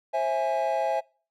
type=chord; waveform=triangle; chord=C augmented; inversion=none; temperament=equal with one note detuned; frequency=533.3 / 659.3 / 830.6 Hz; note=C5 / E5 / G#5; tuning=+33 / 0 / 0 cents; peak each=-27 / -24 / -25 dBFS; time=0.13-1.01 s; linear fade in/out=20 ms; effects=noise-tail reverb RT60 0.4 s tail -25 dB re dry + tanh soft clip ceiling -14 dBFS